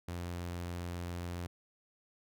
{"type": "tone", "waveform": "sawtooth", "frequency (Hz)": 87.31, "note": "F2", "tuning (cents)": 0, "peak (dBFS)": -34, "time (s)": [0.08, 1.47], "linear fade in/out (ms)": 5, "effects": []}